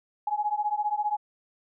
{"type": "beating tone pair", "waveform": "sine", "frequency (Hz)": [830.6, 845.6], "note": ["G#5", "G#5"], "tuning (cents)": [0, 31], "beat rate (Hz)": 15, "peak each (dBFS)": -28, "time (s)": [0.27, 1.17], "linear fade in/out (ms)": 5, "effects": []}